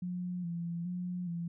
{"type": "tone with vibrato", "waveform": "sine", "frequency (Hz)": 174.61, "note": "F3", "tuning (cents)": 0, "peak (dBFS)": -34, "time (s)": [0.02, 1.48], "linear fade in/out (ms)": 5, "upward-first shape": "square", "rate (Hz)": 1.2, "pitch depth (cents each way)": 44, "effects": []}